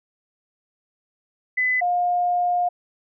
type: tone pair in turn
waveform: sine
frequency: 2009 / 710.3 Hz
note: B6 / F5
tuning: +29 / +29 cents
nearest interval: octave + tritone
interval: 1800 cents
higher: first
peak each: -18 dBFS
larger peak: neither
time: 1.57-1.81 / 1.81-2.69 s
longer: second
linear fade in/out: 10 ms
effects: none